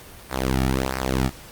sawtooth tone with flanger, 65.41 Hz, C2, in tune, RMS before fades -23 dBFS, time 0.29-1.31 s, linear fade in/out 50 ms, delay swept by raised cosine 0.28 to 1.98 ms, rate 1.5 Hz, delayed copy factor -0.8, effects pink hiss -43 dBFS RMS until 1.51 s + Opus 48 kbps

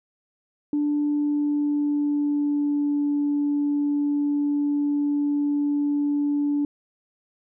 sine tone with pitch glide, 293.7 to 289.7 Hz, D4 to D4, 0 to -24 cents, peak -19 dBFS, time 0.73-6.65 s, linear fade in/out 2 ms, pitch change -24 cents, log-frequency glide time 1.07-3.07 s, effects tanh soft clip ceiling -16 dBFS

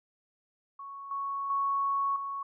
sine tone with level steps, 1108.7 Hz, C#6, in tune, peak -40 / -31 / -26 / -33 dBFS, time 0.79-2.43 s, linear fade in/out 5 ms, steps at 1.11 / 1.5 / 2.16 s, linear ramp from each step 2 ms, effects none

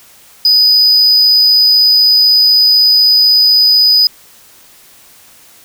triangle tone, 4978 Hz, D#8, in tune, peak -4 dBFS, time 0.45-4.07 s, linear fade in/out 2 ms, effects white hiss -42 dBFS RMS until 5.64 s

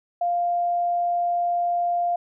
sine tone, 698.5 Hz, F5, in tune, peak -20 dBFS, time 0.21-2.16 s, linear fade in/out 5 ms, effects none

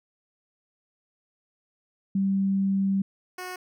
sine / 10% pulse tone pair in turn, 194.8 / 365.6 Hz, G3 / F#4, -11 / -21 cents, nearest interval major seventh, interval 1090 cents, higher second, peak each -21 / -26 dBFS, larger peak first, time 2.15-3.02 / 3.38-3.56 s, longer first, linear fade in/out 5 ms, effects none

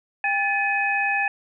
sine tone cluster, 799 / 1735 / 2519 Hz, G5 / A6 / D#7, +33 / -25 / +21 cents, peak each -25 / -24 / -24 dBFS, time 0.24-1.28 s, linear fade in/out 2 ms, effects none

